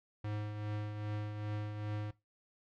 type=tone with tremolo; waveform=square; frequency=105.2 Hz; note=G#2; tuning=23 cents sharp; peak=-36 dBFS; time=0.24-2.11 s; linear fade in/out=5 ms; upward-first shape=triangle; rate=2.5 Hz; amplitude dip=50%; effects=noise-tail reverb RT60 0.2 s tail -18 dB re dry + low-pass 3000 Hz 12 dB/octave